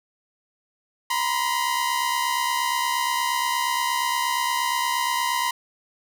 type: tone pair together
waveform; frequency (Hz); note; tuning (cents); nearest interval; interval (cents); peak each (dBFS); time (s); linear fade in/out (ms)
sawtooth; 954 / 1022.5; A#5 / C6; +40 / -40; minor second; 120; -21; 1.1-5.51; 5
effects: none